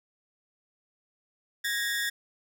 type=ring-modulated tone; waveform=sawtooth; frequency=1760 Hz; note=A6; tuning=in tune; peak=-21 dBFS; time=1.64-2.1 s; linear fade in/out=10 ms; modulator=112 Hz; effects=none